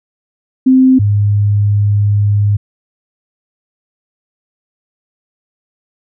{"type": "tone pair in turn", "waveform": "sine", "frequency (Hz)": [260, 102.79], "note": ["C4", "G#2"], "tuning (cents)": [-11, -17], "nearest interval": "octave + major third", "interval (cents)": 1606, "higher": "first", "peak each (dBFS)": [-4, -8], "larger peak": "first", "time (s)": [[0.66, 0.99], [0.99, 2.57]], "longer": "second", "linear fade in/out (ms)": 10, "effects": []}